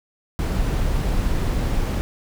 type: noise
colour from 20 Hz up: brown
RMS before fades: -21 dBFS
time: 0.39-2.01 s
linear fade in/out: 0 ms
effects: none